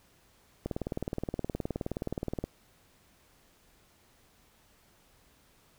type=click train; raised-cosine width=2 ms; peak=-19 dBFS; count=35; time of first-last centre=0.66-2.44 s; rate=19.1 Hz; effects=pink hiss -64 dBFS RMS until 5.78 s